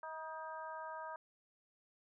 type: harmonic tone with a mistuned harmonic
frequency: 317.8 Hz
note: D#4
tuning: 37 cents sharp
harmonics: 2 / 3 / 4 / 5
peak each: -49 / -46 / -50 / -52 dBFS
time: 0.03-1.16 s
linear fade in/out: 2 ms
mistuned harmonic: 4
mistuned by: -32 cents
effects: none